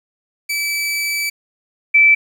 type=tone pair in turn; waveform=sawtooth / sine; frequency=2307 / 2320 Hz; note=D7 / D7; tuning=-31 / -22 cents; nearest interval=unison; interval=9 cents; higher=second; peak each=-15 / -7 dBFS; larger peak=second; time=0.49-1.3 / 1.94-2.15 s; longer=first; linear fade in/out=10 ms; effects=8-bit